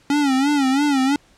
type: tone with vibrato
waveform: square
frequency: 277.2 Hz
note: C#4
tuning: in tune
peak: -16 dBFS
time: 0.1-1.16 s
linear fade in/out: 2 ms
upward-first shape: sine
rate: 3 Hz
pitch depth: 110 cents each way
effects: pink hiss -55 dBFS RMS until 1.37 s + low-pass 8000 Hz 12 dB/octave